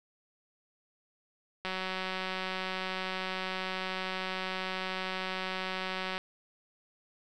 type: click train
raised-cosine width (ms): 0.3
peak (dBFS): -19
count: 848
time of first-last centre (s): 1.65-6.179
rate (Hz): 187
effects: none